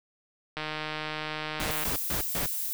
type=click train; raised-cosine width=0.3 ms; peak=-17 dBFS; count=196; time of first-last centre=0.57-1.836 s; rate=154 Hz
type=noise bursts; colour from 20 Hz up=pink; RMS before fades=-32 dBFS; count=4; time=1.6-2.46 s; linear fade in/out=0 ms; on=110 ms; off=140 ms
type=noise; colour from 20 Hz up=violet; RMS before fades=-32 dBFS; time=1.71-2.73 s; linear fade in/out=0 ms
effects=none